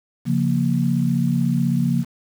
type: chord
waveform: sine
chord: Bb minor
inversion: first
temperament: equal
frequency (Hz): 138.59 / 174.61 / 233.1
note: Db3 / F3 / Bb3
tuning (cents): 0 / 0 / 0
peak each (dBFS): -21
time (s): 0.25-2.05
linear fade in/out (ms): 50
effects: 7-bit